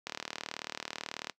click train, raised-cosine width 0.2 ms, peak -18 dBFS, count 48, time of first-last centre 0.07-1.297 s, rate 38.3 Hz, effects noise-tail reverb RT60 0.1 s tail -20 dB re dry + high-pass 200 Hz 12 dB/octave

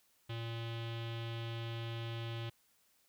square tone with low-pass filter, 115.4 Hz, A#2, 17 cents flat, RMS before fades -41 dBFS, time 0.29-2.5 s, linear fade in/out 10 ms, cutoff 3300 Hz, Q 4.1, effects white hiss -72 dBFS RMS until 3.08 s

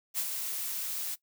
blue noise with ADSR envelope, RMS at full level -30 dBFS, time 0.14-1.16 s, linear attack 44 ms, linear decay 57 ms, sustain -5 dB, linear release 26 ms, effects noise-tail reverb RT60 0.1 s tail -19 dB re dry

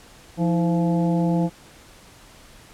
harmonic tone with a mistuned harmonic, 171.7 Hz, F3, 29 cents flat, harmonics 1 / 2 / 3 / 4 / 5, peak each -19 / -25 / -29 / -31 / -33 dBFS, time 0.37-1.5 s, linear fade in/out 50 ms, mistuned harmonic 2, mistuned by -100 cents, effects pink hiss -48 dBFS RMS until 2.73 s + low-pass 11000 Hz 12 dB/octave

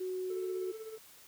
sine tone, 370 Hz, F#4, in tune, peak -34 dBFS, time 0-0.72 s, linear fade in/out 10 ms
triangle tone with tremolo, 440 Hz, A4, in tune, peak -38 dBFS, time 0.3-0.98 s, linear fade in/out 2 ms, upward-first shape sine, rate 16 Hz, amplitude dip 60%
effects white hiss -57 dBFS RMS until 1.27 s

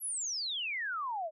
sine exponential sweep, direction down, 11840 to 600 Hz, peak -33 dBFS, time 0-1.31 s, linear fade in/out 50 ms, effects none

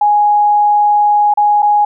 sine tone with dropouts, 830.6 Hz, G#5, in tune, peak -7 dBFS, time 0.01-1.85 s, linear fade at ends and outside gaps 5 ms, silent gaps 1.339-1.373 / 1.622-1.627 s, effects none

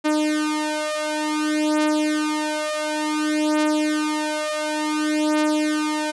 sawtooth beating tone pair, 304.4 / 304.96 Hz, D#4 / D#4, -38 / -35 cents, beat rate 0.56 Hz, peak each -19 / -19 dBFS, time 0.04-6.12 s, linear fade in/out 20 ms, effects resampled to 24000 Hz

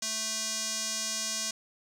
square tone with band-pass filter, 220 Hz, A3, in tune, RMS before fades -33 dBFS, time 0.02-1.51 s, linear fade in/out 5 ms, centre 6200 Hz, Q 2.4, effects none

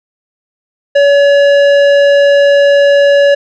triangle tone with tanh clipping, 567 Hz, C#5, 39 cents sharp, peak -6 dBFS, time 0.95-3.35 s, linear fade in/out 10 ms, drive 17 dB, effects none

